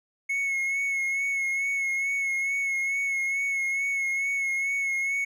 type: tone with vibrato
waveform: triangle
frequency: 2188 Hz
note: C#7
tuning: 23 cents flat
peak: -23 dBFS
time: 0.29-5.25 s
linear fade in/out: 10 ms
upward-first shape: sine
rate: 2.3 Hz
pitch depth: 29 cents each way
effects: none